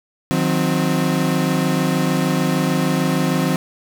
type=chord; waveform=35% pulse; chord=C diminished; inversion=first; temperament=equal with one note detuned; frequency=155.56 / 182.13 / 261.6 Hz; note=Eb3 / Gb3 / C4; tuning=0 / -27 / 0 cents; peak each=-19 dBFS; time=0.31-3.56 s; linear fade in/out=0 ms; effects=none